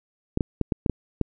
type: clicks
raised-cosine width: 3 ms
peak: -9 dBFS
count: 7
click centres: 0.374 / 0.408 / 0.613 / 0.722 / 0.862 / 0.897 / 1.213 s
effects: none